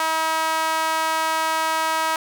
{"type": "tone with high-pass filter", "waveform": "sawtooth", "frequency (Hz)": 320, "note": "D#4", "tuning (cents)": 49, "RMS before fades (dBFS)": -22, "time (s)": [0, 2.16], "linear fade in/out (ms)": 2, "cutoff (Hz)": 1000, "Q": 2.3, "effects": []}